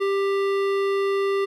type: tone with hard clipping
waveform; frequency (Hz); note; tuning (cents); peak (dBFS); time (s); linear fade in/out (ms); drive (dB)
sine; 394.6; G4; +11; -22; 0-1.46; 20; 15
effects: none